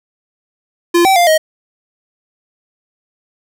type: tone with pitch steps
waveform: square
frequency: 345.1 / 770 / 698 / 629 Hz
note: F4 / G5 / F5 / D#5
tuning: -21 / -31 / -1 / +19 cents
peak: -8 dBFS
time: 0.94-1.38 s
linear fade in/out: 10 ms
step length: 110 ms
effects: none